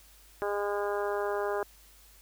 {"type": "harmonic tone", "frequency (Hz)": 203.9, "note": "G#3", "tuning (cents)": -32, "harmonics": [2, 3, 4, 5, 6, 7, 8], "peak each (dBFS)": [-31, -35, -37, -39, -41, -42, -43], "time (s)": [0.42, 1.63], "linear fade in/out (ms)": 0, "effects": ["added 50 Hz sine -58 dBFS peak until 2.21 s", "white hiss -58 dBFS RMS until 2.21 s"]}